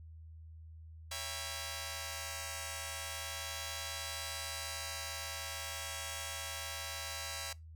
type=chord; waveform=5% pulse; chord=C# diminished seventh; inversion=none; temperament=just; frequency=554.4 / 665.2 / 798.3 / 957.9 Hz; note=C#5 / E5 / G5 / Bb5; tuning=0 / +16 / +31 / +47 cents; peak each=-34 dBFS; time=1.11-7.53 s; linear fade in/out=5 ms; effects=noise-tail reverb RT60 0.2 s tail -22 dB re dry + added 80 Hz sine -49 dBFS peak until 7.75 s